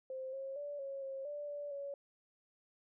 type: tone with pitch steps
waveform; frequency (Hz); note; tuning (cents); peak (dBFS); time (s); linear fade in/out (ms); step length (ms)
sine; 523 / 540 / 579 / 548 / 539 / 585 / 580 / 562; C5 / C#5 / D5 / C#5 / C#5 / D5 / D5 / C#5; -1 / -45 / -25 / -20 / -49 / -7 / -22 / +24; -40; 0.1-1.94; 2; 230
effects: none